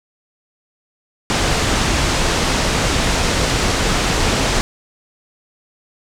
pink low-pass noise, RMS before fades -17 dBFS, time 1.3-4.61 s, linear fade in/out 0 ms, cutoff 7900 Hz, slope 24 dB/octave, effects none

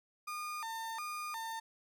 35% pulse tone with vibrato, 1048 Hz, C6, 2 cents sharp, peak -37 dBFS, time 0.27-1.6 s, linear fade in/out 10 ms, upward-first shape square, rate 1.4 Hz, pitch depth 260 cents each way, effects none

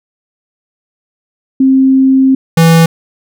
sine / square tone pair in turn, 265.3 / 164.83 Hz, C4 / E3, +24 / 0 cents, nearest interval minor sixth, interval 824 cents, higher first, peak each -4 dBFS, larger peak neither, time 1.6-2.35 / 2.57-2.86 s, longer first, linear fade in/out 5 ms, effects none

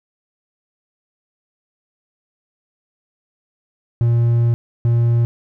triangle tone pair in turn, 117.8 / 117.8 Hz, A#2 / A#2, +19 / +19 cents, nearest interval unison, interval 0 cents, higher neither, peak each -10 dBFS, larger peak neither, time 4.01-4.54 / 4.85-5.25 s, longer first, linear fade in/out 0 ms, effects none

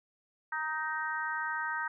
harmonic tone with a mistuned harmonic, 311.1 Hz, D#4, in tune, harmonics 3 / 4 / 5 / 6, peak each -37 / -39 / -35 / -39 dBFS, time 0.52-1.88 s, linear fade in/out 5 ms, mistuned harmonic 4, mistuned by +18 cents, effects none

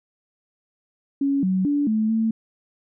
sine tone with pitch steps, 278 / 187.5 / 288.5 / 217.6 / 223.1 Hz, C#4 / F#3 / D4 / A3 / A3, +5 / +23 / -31 / -19 / +24 cents, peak -18 dBFS, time 1.21-2.31 s, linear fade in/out 5 ms, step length 220 ms, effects none

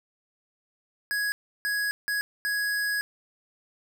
square tone bursts at uneven times, 1666 Hz, G#6, 5 cents sharp, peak -26 dBFS, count 4, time 1.11-1.32 / 1.65-1.91 / 2.08-2.21 / 2.45-3.01 s, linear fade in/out 0 ms, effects none

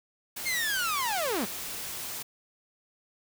white noise, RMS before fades -37 dBFS, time 0.36-2.23 s, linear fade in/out 10 ms
sawtooth linear sweep, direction down, 2166 to 167.2 Hz, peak -24 dBFS, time 0.45-1.46 s, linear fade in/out 20 ms
effects none

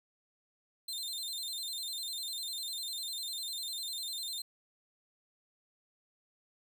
sawtooth tone with vibrato, 3869 Hz, B7, 36 cents flat, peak -34 dBFS, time 0.88-4.42 s, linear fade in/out 5 ms, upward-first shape square, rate 10 Hz, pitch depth 110 cents each way, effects none

